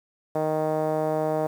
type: tone with low-pass filter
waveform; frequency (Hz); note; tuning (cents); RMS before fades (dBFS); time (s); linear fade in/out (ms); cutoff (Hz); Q
5% pulse; 155.6; D#3; 0; -25; 0.35-1.47; 5; 630; 2.4
effects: 8-bit